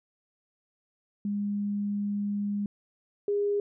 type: tone pair in turn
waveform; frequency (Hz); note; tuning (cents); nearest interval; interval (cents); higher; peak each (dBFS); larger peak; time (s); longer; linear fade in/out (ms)
sine; 204 / 408; G#3 / G#4; -31 / -31; octave; 1200; second; -27 / -24; second; 1.25-2.66 / 3.28-3.6; first; 2
effects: none